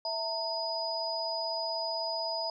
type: tone cluster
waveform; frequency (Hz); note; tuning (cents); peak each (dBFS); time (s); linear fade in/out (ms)
sine; 656 / 909 / 4958; E5 / A#5 / D#8; -9 / -44 / -7; -35 / -37 / -34; 0.05-2.5; 2
effects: none